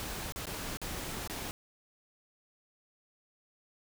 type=noise with dropouts; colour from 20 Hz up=pink; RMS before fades=-39 dBFS; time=0-1.51 s; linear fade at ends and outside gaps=0 ms; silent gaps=0.322-0.36 / 0.455-0.469 / 0.771-0.816 / 1.275-1.298 s; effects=none